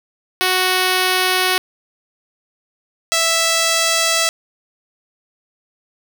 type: tone pair in turn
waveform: 5% pulse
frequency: 370 / 659.3 Hz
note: F#4 / E5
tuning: 0 / 0 cents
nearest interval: minor seventh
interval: 1000 cents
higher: second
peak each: -3 dBFS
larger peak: neither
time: 0.41-1.58 / 3.12-4.29 s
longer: neither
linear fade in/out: 0 ms
effects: none